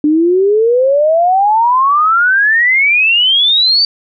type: exponential sweep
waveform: sine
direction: up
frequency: 293.4 to 4651 Hz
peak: -7 dBFS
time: 0.04-3.85 s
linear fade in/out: 2 ms
effects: none